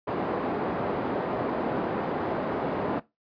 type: band-pass noise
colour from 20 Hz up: pink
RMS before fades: -29 dBFS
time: 0.07-3 s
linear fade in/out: 10 ms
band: 240 to 900 Hz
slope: 12 dB/octave
effects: noise-tail reverb RT60 0.2 s tail -18 dB re dry + resampled to 11025 Hz